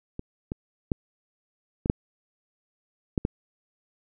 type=clicks; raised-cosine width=3 ms; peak=-20 / -17 / -11 / -14 / -6 / -10 / -11 dBFS; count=7; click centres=0.194 / 0.519 / 0.918 / 1.859 / 1.899 / 3.178 / 3.251 s; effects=none